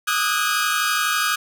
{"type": "tone cluster", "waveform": "sawtooth", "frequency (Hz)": [1221, 1273, 1470, 1629], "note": ["D#6", "D#6", "F#6", "G#6"], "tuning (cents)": [-33, 39, -12, -34], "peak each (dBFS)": -21, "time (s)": [0.07, 1.36], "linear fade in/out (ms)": 10, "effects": []}